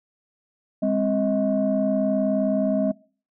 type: tone cluster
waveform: sine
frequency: 203.3 / 262.7 / 633 Hz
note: G#3 / C4 / D#5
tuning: -37 / +7 / +30 cents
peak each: -23 dBFS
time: 0.82-2.92 s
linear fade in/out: 10 ms
effects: noise-tail reverb RT60 0.4 s tail -22 dB re dry + tanh soft clip ceiling -12 dBFS